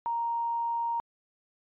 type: tone with tanh clipping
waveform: triangle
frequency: 933 Hz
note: A#5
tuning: 1 cent sharp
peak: -27 dBFS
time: 0.06-1 s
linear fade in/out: 0 ms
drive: 3 dB
effects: resampled to 8000 Hz